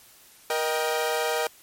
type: chord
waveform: sawtooth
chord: Eb major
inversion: second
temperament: equal with one note detuned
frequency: 473.5 / 622.3 / 784 Hz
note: Bb4 / Eb5 / G5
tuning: +27 / 0 / 0 cents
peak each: -23 / -25 / -26 dBFS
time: 0.5-1.47 s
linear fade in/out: 2 ms
effects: white hiss -53 dBFS RMS until 1.62 s + MP3 64 kbps